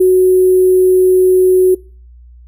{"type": "tone with sample-and-hold", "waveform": "sine", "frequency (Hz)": 370, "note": "F#4", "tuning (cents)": 0, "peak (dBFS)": -5, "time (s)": [0, 1.75], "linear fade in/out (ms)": 10, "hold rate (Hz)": 11025, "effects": ["noise-tail reverb RT60 0.4 s tail -24 dB re dry", "added 60 Hz sine -36 dBFS peak until 2.47 s"]}